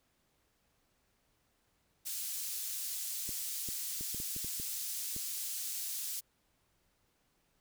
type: high-pass noise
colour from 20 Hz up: pink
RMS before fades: -39 dBFS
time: 2.05-6.21 s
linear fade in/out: 20 ms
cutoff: 6400 Hz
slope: 12 dB/octave
type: clicks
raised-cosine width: 3 ms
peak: -33 dBFS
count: 9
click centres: 3.292 / 3.688 / 4.01 / 4.146 / 4.201 / 4.364 / 4.446 / 4.599 / 5.164 s
effects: pink hiss -75 dBFS RMS until 7.6 s